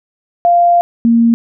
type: tone pair in turn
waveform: sine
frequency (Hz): 695 / 231.9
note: F5 / A#3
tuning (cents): -9 / -9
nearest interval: octave + perfect fifth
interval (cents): 1900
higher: first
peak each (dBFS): -6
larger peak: neither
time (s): 0.45-0.81 / 1.05-1.34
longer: first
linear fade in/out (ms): 0
effects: none